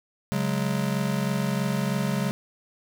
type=chord; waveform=square; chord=C# suspended fourth; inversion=none; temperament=just; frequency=138.59 / 184.79 / 207.9 Hz; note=C#3 / F#3 / G#3; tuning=0 / -2 / +2 cents; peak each=-29 dBFS; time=0.32-2.31 s; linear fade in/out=0 ms; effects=none